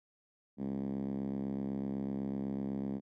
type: tone with band-pass filter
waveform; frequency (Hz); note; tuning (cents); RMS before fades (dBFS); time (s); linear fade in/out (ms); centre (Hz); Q
5% pulse; 68; C#2; -33; -37; 0.57-3.01; 50; 220; 3.4
effects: none